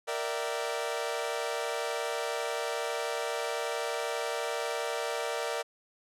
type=chord; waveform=sawtooth; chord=E half-diminished seventh; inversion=second; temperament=equal with one note detuned; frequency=466.2 / 587.3 / 659.3 / 769.6 Hz; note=Bb4 / D5 / E5 / G5; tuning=0 / 0 / 0 / -32 cents; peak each=-31 / -32 / -34 / -36 dBFS; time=0.07-5.63 s; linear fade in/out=20 ms; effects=low-pass 11000 Hz 12 dB/octave